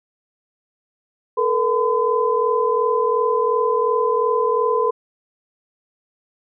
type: tone cluster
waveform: sine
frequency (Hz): 437.5 / 480.3 / 1015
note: A4 / B4 / B5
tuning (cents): -10 / -48 / +47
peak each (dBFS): -20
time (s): 1.37-4.91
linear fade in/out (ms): 10
effects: none